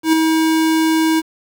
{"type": "tone with ADSR envelope", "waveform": "square", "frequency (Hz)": 320, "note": "D#4", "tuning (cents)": 49, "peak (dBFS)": -9, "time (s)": [0.03, 1.22], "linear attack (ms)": 100, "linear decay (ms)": 4, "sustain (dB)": -4, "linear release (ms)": 34, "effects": ["7-bit"]}